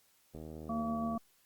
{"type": "click train", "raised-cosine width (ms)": 2, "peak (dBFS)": -33, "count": 64, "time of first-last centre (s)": [0.35, 1.153], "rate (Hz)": 78.5}
{"type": "harmonic tone", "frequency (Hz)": 228.1, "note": "A#3", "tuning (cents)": -37, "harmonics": [1, 3, 5], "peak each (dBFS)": [-34, -39, -41], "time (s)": [0.69, 1.18], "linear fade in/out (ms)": 5}
{"effects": ["white hiss -69 dBFS RMS until 1.45 s", "Opus 48 kbps"]}